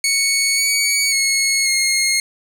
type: tone with pitch steps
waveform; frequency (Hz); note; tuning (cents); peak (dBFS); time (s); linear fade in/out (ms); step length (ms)
15% pulse; 2219 / 2251 / 2180 / 2147; C#7 / C#7 / C#7 / C7; +1 / +26 / -29 / +44; -8; 0.04-2.2; 2; 540
effects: none